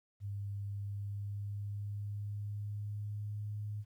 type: tone with pitch glide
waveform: sine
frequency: 100.7 to 104.67 Hz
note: G2 to G#2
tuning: +47 to +14 cents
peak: -37 dBFS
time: 0.2-3.85 s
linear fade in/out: 50 ms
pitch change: +67 cents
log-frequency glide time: 0.71-3.53 s
effects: 12-bit